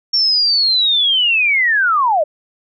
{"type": "linear sweep", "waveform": "sine", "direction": "down", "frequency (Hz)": [5500, 569], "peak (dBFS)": -11, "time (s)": [0.13, 2.24], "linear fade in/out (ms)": 10, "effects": []}